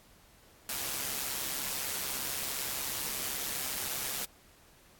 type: noise with amplitude modulation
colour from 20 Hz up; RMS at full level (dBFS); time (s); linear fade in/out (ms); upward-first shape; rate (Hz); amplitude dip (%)
white; -33; 0.69-4.25; 2; sine; 136; 50
effects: pink hiss -60 dBFS RMS until 4.99 s + AAC 64 kbps